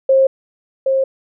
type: tone with echo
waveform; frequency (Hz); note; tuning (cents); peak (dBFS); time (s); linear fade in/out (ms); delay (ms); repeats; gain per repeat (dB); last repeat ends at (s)
sine; 534; C5; +35; -8; 0.09-0.27; 5; 770; 1; -4; 1.04
effects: none